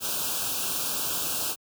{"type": "band-stop noise", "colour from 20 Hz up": "white", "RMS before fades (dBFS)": -29, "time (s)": [0, 1.56], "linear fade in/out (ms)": 50, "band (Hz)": [1600, 2500], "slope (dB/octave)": 96, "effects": ["high-pass 80 Hz 12 dB/octave"]}